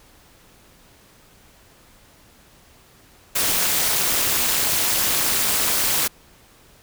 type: noise with amplitude modulation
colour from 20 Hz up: white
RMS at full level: -17 dBFS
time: 3.35-6.08 s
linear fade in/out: 10 ms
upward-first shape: sine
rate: 222 Hz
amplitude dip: 75%
effects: pink hiss -52 dBFS RMS until 6.82 s